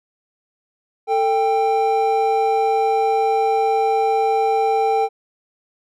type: tone pair together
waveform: triangle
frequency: 445.5 / 790.1 Hz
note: A4 / G5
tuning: +22 / +13 cents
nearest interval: minor seventh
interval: 991 cents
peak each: -17 / -15 dBFS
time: 1.07-5.09 s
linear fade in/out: 50 ms
effects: none